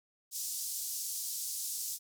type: band-pass noise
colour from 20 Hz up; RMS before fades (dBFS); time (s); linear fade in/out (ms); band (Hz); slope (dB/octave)
pink; -38; 0.31-1.99; 50; 5400 to 16000; 24
effects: none